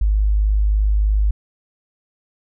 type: tone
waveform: sine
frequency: 51.6 Hz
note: G#1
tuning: 10 cents flat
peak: -13 dBFS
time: 0.01-1.31 s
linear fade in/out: 5 ms
effects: none